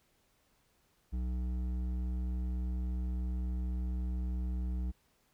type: tone with hard clipping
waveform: sine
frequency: 61.74 Hz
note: B1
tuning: in tune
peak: -34 dBFS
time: 1.12-4.92 s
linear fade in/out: 20 ms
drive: 9 dB
effects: pink hiss -72 dBFS RMS until 5.33 s